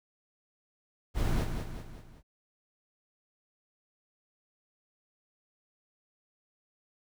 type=noise with echo; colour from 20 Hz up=brown; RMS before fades=-28 dBFS; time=1.14-1.47 s; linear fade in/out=50 ms; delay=190 ms; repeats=4; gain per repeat=-6 dB; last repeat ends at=2.23 s; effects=none